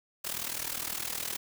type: noise with amplitude modulation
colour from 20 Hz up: white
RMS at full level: -32 dBFS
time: 0.24-1.37 s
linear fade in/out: 10 ms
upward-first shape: sine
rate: 39.6 Hz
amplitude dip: 80%
effects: none